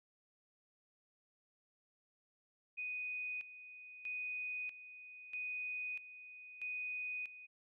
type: tone with tremolo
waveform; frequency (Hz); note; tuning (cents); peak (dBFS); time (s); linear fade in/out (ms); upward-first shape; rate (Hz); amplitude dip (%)
sine; 2489; D#7; 0; -39; 2.77-7.47; 20; square; 0.78; 75
effects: none